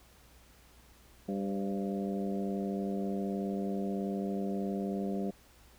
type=harmonic tone with a mistuned harmonic; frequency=98.6 Hz; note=G2; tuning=11 cents sharp; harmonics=2 / 3 / 4 / 5 / 6 / 7; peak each=-33 / -41 / -39 / -43 / -46 / -44 dBFS; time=1.28-5.31 s; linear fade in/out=10 ms; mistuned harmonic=5; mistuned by=+53 cents; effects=added 60 Hz sine -61 dBFS peak until 5.78 s + pink hiss -61 dBFS RMS until 5.78 s